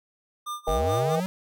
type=tone with tremolo; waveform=square; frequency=1200 Hz; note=D6; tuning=37 cents sharp; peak=-30 dBFS; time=0.46-1.16 s; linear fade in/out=10 ms; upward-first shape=sine; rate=4.6 Hz; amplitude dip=95%
type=harmonic tone; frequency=159.3 Hz; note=D#3; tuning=41 cents sharp; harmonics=3 / 4 / 5; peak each=-27 / -28 / -29 dBFS; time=0.67-1.2 s; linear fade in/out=2 ms
type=linear sweep; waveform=square; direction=up; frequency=40 to 192.5 Hz; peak=-27 dBFS; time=0.68-1.26 s; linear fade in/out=0 ms
effects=none